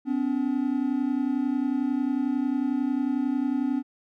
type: tone pair together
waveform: triangle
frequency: 254.2 / 285.3 Hz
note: C4 / C#4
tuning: -50 / +50 cents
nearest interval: major second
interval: 200 cents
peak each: -24 / -24 dBFS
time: 0.05-3.83 s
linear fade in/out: 50 ms
effects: none